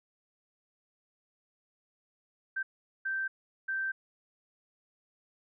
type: tone bursts at uneven times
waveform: sine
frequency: 1561 Hz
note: G6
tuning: 8 cents flat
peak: -30 dBFS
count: 3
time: 2.56-2.63 / 3.05-3.28 / 3.68-3.92 s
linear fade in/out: 10 ms
effects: none